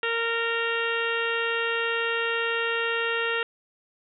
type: harmonic tone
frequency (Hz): 462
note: A#4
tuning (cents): -16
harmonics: 1 / 2 / 3 / 4 / 5 / 6 / 7 / 8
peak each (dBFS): -29 / -37 / -30 / -30 / -39 / -31 / -37 / -41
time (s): 0.03-3.43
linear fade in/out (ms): 2
effects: none